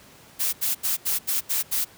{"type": "noise bursts", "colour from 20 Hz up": "blue", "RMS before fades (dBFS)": -24, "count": 7, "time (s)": [0.39, 1.85], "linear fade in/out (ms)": 20, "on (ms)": 140, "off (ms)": 80, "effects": ["pink hiss -50 dBFS RMS until 1.97 s", "high-pass 80 Hz 12 dB/octave"]}